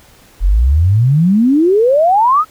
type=exponential sweep; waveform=sine; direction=up; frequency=41.7 to 1318.5 Hz; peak=-7 dBFS; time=0.4-2.45 s; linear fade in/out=50 ms; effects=pink hiss -45 dBFS RMS until 2.5 s